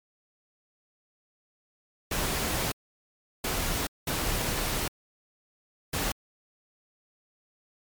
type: noise bursts at uneven times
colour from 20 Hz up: pink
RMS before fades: -29 dBFS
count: 4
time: 2.11-2.72 / 3.44-3.87 / 4.07-4.88 / 5.93-6.12 s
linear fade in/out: 5 ms
effects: MP3 96 kbps